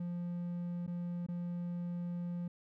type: tone with dropouts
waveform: triangle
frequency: 174.61 Hz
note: F3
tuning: in tune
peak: -34 dBFS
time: 0-2.48 s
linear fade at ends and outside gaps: 5 ms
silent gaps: 0.866-0.876 / 1.265-1.285 s
effects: none